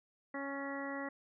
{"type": "harmonic tone with a mistuned harmonic", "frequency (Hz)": 277.2, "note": "C#4", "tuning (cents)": 0, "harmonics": [1, 2, 3, 4, 5, 6, 7], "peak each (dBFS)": [-42, -44, -48, -48, -50, -51, -45], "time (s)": [0.34, 1.09], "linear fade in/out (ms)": 5, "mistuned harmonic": 6, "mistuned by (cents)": 27, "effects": []}